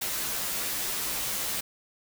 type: noise with comb filter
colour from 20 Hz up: white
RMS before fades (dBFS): -31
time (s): 0.01-1.61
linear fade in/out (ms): 10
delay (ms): 12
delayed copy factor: -0.95
effects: none